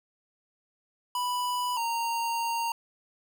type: tone pair in turn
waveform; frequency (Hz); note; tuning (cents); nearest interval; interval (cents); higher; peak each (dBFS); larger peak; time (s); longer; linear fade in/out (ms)
square; 987.8 / 926.2; B5 / A#5; 0 / -11; minor second; 111; first; -28 / -28; neither; 1.15-1.77 / 1.77-2.72; second; 2
effects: none